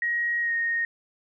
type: tone with pitch glide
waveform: sine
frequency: 1890 to 1857.5 Hz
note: A#6 to A#6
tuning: +23 to -7 cents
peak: -23 dBFS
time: 0.02-0.85 s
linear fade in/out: 2 ms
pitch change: -30 cents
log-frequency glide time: 0.41-0.53 s
effects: none